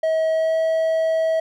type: tone with pitch glide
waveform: triangle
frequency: 640 to 645.6 Hz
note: D#5 to E5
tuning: +49 to -36 cents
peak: -15 dBFS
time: 0.03-1.4 s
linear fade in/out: 5 ms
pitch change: +15 cents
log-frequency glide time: 0.31-0.56 s
effects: none